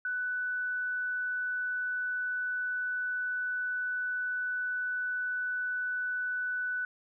sine tone, 1491 Hz, F#6, 13 cents sharp, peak -30 dBFS, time 0.05-6.85 s, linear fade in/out 2 ms, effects none

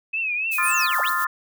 sine tone with vibrato, 2550 Hz, D#7, 42 cents sharp, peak -22 dBFS, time 0.13-0.87 s, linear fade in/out 10 ms, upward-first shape triangle, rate 3.6 Hz, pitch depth 120 cents each way
violet noise with tremolo, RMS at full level -30 dBFS, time 0.51-1.25 s, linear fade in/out 10 ms, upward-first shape sine, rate 7.3 Hz, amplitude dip 50%
sine chord, F dominant seventh, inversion second, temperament equal, 1046.5 / 1244.5 / 1396.9 / 1760 Hz, C6 / Eb6 / F6 / A6, 0 / 0 / 0 / 0 cents, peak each -26 dBFS, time 0.58-1.27 s, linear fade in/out 5 ms
sine linear two-way sweep, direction down then up, 10400 to 507 to 4555 Hz, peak -26 dBFS, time 0.62-1.1 s, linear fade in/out 20 ms, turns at 1 s
effects none

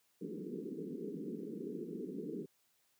white band-pass noise, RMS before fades -43 dBFS, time 0.21-2.46 s, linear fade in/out 10 ms, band 160 to 450 Hz, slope 96 dB/octave, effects white hiss -75 dBFS RMS until 2.99 s + high-pass 80 Hz 12 dB/octave

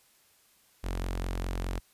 sawtooth tone with notch filter, 44.85 Hz, F1, 47 cents sharp, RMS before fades -33 dBFS, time 0.83-1.8 s, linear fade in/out 20 ms, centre 140 Hz, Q 1.8, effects white hiss -64 dBFS RMS until 1.93 s + resampled to 32000 Hz

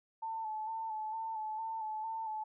sine tone with vibrato, 880 Hz, A5, in tune, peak -36 dBFS, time 0.22-2.44 s, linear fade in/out 10 ms, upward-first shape square, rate 2.2 Hz, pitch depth 30 cents each way, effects none

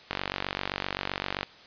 click train, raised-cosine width 0.3 ms, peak -12 dBFS, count 64, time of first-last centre 0.11-1.431 s, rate 47.7 Hz, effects white hiss -51 dBFS RMS until 1.66 s + resampled to 11025 Hz

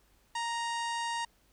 harmonic tone with a mistuned harmonic, 932.3 Hz, A#5, in tune, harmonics 1 / 2 / 3 / 4 / 5 / 6 / 7 / 8 / 9 / 10, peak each -33 / -39 / -43 / -45 / -47 / -49 / -50 / -51 / -52 / -53 dBFS, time 0.35-1.25 s, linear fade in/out 5 ms, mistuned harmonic 3, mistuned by +17 cents, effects added 50 Hz sine -68 dBFS peak until 1.52 s + pink hiss -68 dBFS RMS until 1.52 s

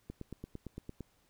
click train, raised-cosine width 3 ms, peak -29 dBFS, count 9, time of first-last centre 0.1-1.007 s, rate 8.82 Hz, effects pink hiss -71 dBFS RMS until 1.29 s

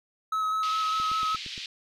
triangle tone with vibrato, 1284 Hz, E6, 46 cents flat, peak -23 dBFS, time 0.32-1.36 s, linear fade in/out 5 ms, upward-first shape square, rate 5 Hz, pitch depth 10 cents each way
pink band-pass noise, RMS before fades -38 dBFS, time 0.63-1.66 s, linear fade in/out 2 ms, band 2700 to 4500 Hz, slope 24 dB/octave
click train, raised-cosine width 3 ms, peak -32 dBFS, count 6, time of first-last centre 1-1.579 s, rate 8.64 Hz
effects none

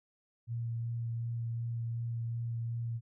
sine tone with vibrato, 116.54 Hz, A#2, in tune, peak -33 dBFS, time 0.47-3.01 s, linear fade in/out 50 ms, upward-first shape sine, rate 2.7 Hz, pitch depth 12 cents each way, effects none

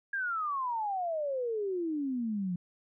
sine exponential sweep, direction down, 1642 to 172.3 Hz, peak -30 dBFS, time 0.13-2.56 s, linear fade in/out 5 ms, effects none

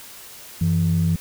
sine tone pair together, 93.1 / 165.89 Hz, F#2 / E3, +11 / +11 cents, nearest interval minor seventh, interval 1000 cents, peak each -20 / -17 dBFS, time 0.61-1.16 s, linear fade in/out 5 ms, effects tanh soft clip ceiling -11 dBFS + white hiss -41 dBFS RMS until 1.2 s

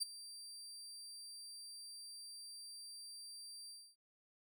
30% pulse tone with ADSR envelope, 4700 Hz, D8, 1 cent sharp, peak -30 dBFS, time 0-3.96 s, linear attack 23 ms, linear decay 14 ms, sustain -17 dB, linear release 270 ms, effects none

